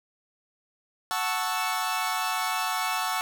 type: chord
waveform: sawtooth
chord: F# minor seventh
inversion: none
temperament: equal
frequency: 740 / 880 / 1108.7 / 1318.5 Hz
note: F#5 / A5 / C#6 / E6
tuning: 0 / 0 / 0 / 0 cents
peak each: -28 dBFS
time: 1.11-3.21 s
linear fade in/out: 0 ms
effects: none